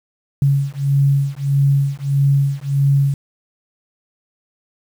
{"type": "beating tone pair", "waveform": "sine", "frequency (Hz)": [138.59, 140.19], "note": ["C#3", "C#3"], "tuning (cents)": [0, 20], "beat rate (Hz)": 1.6, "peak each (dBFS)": [-16, -16], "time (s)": [0.42, 3.14], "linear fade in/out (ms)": 2, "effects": ["7-bit"]}